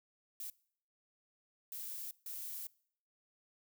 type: noise bursts at uneven times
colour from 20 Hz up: violet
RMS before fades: -44 dBFS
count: 3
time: 0.4-0.5 / 1.72-2.11 / 2.26-2.67 s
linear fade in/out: 2 ms
effects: noise-tail reverb RT60 0.6 s tail -23 dB re dry